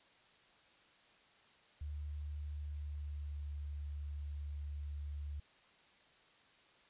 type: tone with pitch glide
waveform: sine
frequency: 73.9 to 72.8 Hz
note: D2 to D2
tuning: +11 to -15 cents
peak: -40 dBFS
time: 1.81-5.4 s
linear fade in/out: 5 ms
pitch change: -26 cents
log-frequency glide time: 2.54-3.51 s
effects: white hiss -66 dBFS RMS until 6.89 s + resampled to 8000 Hz